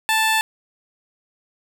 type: tone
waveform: 15% pulse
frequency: 880 Hz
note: A5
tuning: in tune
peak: -10 dBFS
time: 0.09-0.41 s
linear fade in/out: 0 ms
effects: none